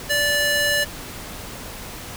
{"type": "tone with high-pass filter", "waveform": "square", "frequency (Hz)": 583, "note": "D5", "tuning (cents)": -13, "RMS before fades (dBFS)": -20, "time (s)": [0.09, 0.85], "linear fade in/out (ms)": 20, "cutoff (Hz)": 1300, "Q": 1.1, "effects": ["pink hiss -35 dBFS RMS until 2.16 s"]}